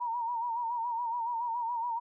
sine tone with vibrato, 940 Hz, A#5, 14 cents sharp, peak -30 dBFS, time 0-2 s, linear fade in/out 20 ms, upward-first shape sine, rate 7.1 Hz, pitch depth 70 cents each way, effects none

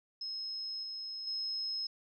sine tone with level steps, 5160 Hz, E8, 38 cents flat, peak -37 / -39 / -34 dBFS, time 0.21-1.87 s, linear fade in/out 5 ms, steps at 0.83 / 1.27 s, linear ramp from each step 2 ms, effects none

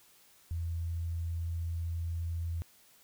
sine tone, 83.8 Hz, E2, 29 cents sharp, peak -32 dBFS, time 0.51-2.62 s, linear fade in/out 0 ms, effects white hiss -62 dBFS RMS until 3.03 s

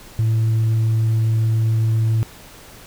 sine tone with tanh clipping, 111.6 Hz, A2, 25 cents sharp, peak -15 dBFS, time 0.19-2.23 s, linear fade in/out 0 ms, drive 1 dB, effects pink hiss -42 dBFS RMS until 2.86 s

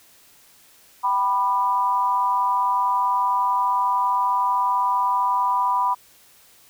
sine tone with amplitude modulation, 987.8 Hz, B5, in tune, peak -14 dBFS, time 1.03-5.95 s, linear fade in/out 20 ms, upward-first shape sine, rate 211 Hz, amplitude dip 80%, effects white hiss -53 dBFS RMS until 6.69 s

